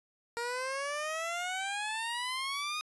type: exponential sweep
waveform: 15% pulse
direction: up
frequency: 466.2 to 1247 Hz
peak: -27 dBFS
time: 0.37-2.81 s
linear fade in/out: 0 ms
effects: resampled to 24000 Hz